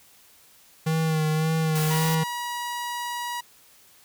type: tone with vibrato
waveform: square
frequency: 157.9 Hz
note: D#3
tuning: 26 cents sharp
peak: -22 dBFS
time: 0.86-2.24 s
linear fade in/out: 10 ms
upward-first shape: sine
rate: 1.8 Hz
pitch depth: 32 cents each way
type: noise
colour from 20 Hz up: white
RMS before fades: -32 dBFS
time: 1.75-2.15 s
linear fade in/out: 5 ms
type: tone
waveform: sawtooth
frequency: 963 Hz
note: B5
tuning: 44 cents flat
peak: -25 dBFS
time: 1.9-3.41 s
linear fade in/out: 10 ms
effects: white hiss -55 dBFS RMS until 4.04 s